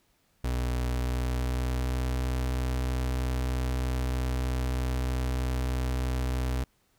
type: tone with pitch glide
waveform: 35% pulse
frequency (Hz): 61.74 to 63.18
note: B1 to B1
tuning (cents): 0 to +40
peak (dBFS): -25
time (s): 0.44-6.64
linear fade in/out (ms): 5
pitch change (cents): +40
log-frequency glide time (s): 0.83-2.13
effects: pink hiss -69 dBFS RMS until 6.98 s